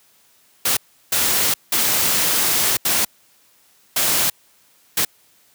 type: noise bursts at uneven times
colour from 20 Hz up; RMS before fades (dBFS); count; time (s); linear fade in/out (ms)
white; -18; 6; 0.65-0.77 / 1.12-1.54 / 1.72-2.77 / 2.85-3.05 / 3.96-4.3 / 4.97-5.05; 5
effects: white hiss -56 dBFS RMS until 5.54 s + high-pass 80 Hz 12 dB/octave